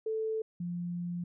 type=tone pair in turn; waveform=sine; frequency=440 / 174.61 Hz; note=A4 / F3; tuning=0 / 0 cents; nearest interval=octave + major third; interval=1600 cents; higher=first; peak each=-30 / -33 dBFS; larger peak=first; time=0.06-0.42 / 0.6-1.24 s; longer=second; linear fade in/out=5 ms; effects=none